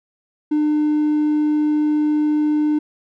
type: tone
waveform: triangle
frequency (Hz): 301.2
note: D4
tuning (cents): +44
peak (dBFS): -12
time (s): 0.51-2.79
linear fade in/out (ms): 10
effects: tanh soft clip ceiling -9 dBFS